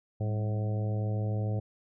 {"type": "harmonic tone with a mistuned harmonic", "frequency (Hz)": 107.2, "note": "A2", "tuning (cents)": -45, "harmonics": [1, 2, 3, 4, 5, 6, 7], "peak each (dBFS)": [-28, -39, -44, -43, -42, -46, -47], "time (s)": [0.2, 1.6], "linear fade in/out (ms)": 10, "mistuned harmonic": 2, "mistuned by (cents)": -100, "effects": []}